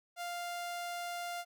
sawtooth tone, 698.5 Hz, F5, in tune, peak -34 dBFS, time 0.16-1.45 s, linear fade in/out 50 ms, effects none

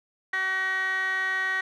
15% pulse tone with band-pass filter, 378.6 Hz, F#4, 40 cents sharp, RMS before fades -27 dBFS, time 0.33-1.61 s, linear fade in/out 5 ms, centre 1900 Hz, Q 7.2, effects none

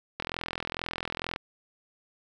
click train, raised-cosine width 0.3 ms, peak -15 dBFS, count 50, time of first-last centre 0.2-1.361 s, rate 42.2 Hz, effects 9-bit

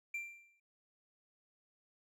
triangle tone with exponential decay, 2362 Hz, D7, 9 cents sharp, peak -34 dBFS, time 0.14-0.6 s, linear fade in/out 5 ms, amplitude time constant 100 ms, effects none

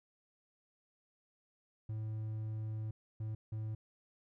triangle tone bursts at uneven times, 109 Hz, A2, 16 cents flat, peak -35 dBFS, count 3, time 1.89-2.91 / 3.2-3.35 / 3.52-3.75 s, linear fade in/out 5 ms, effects none

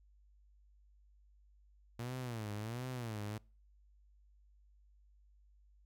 sawtooth tone with vibrato, 115.3 Hz, A#2, 19 cents flat, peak -36 dBFS, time 1.99-3.38 s, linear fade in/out 5 ms, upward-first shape sine, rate 1.4 Hz, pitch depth 190 cents each way, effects noise-tail reverb RT60 0.4 s tail -26 dB re dry + added 50 Hz sine -63 dBFS peak until 5.85 s

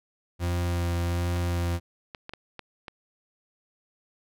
40% pulse tone with vibrato, 86.8 Hz, F2, 10 cents flat, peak -24 dBFS, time 0.39-1.8 s, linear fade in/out 50 ms, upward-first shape sine, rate 1.3 Hz, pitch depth 12 cents each way
clicks, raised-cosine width 0.3 ms, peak -22 dBFS, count 6, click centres 1.364 / 2.148 / 2.294 / 2.336 / 2.593 / 2.882 s
effects none

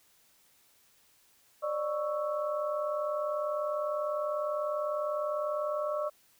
sine tone cluster, 560 / 600 / 1113 / 1319 Hz, C#5 / D5 / C#6 / E6, +18 / +37 / +7 / +1 cents, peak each -40 / -31 / -37 / -40 dBFS, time 1.62-6.1 s, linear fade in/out 20 ms, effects white hiss -65 dBFS RMS until 6.39 s

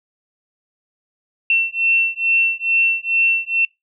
sine beating tone pair, 2700 / 2702.3 Hz, E7 / E7, +41 / +42 cents, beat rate 2.3 Hz, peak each -18 dBFS, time 1.5-3.65 s, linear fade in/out 2 ms, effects noise-tail reverb RT60 0.2 s tail -26 dB re dry

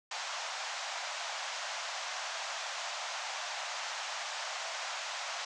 pink band-pass noise, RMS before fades -39 dBFS, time 0.11-5.45 s, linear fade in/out 5 ms, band 630 to 7100 Hz, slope 48 dB/octave, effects none

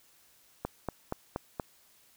click train, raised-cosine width 1 ms, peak -18 dBFS, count 5, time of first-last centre 0.65-1.598 s, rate 4.22 Hz, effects white hiss -63 dBFS RMS until 2.16 s

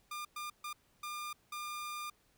sawtooth tone bursts at uneven times, 1203 Hz, D6, 41 cents sharp, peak -36 dBFS, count 5, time 0.11-0.25 / 0.36-0.5 / 0.64-0.73 / 1.03-1.33 / 1.52-2.1 s, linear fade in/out 5 ms, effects pink hiss -71 dBFS RMS until 2.37 s

